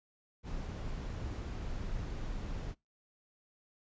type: noise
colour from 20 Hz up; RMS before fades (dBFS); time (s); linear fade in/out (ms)
brown; -39; 0.43-2.75; 50
effects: noise-tail reverb RT60 0.2 s tail -23 dB re dry + resampled to 16000 Hz